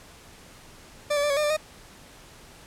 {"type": "tone with pitch steps", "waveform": "40% pulse", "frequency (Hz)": [590, 575, 589, 559, 604, 592, 618], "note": ["D5", "D5", "D5", "C#5", "D5", "D5", "D#5"], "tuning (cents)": [8, -37, 5, 14, 48, 14, -12], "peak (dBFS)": -21, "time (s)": [1.1, 1.569], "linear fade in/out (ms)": 10, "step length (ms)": 67, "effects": ["pink hiss -49 dBFS RMS until 2.66 s", "low-pass 11000 Hz 12 dB/octave"]}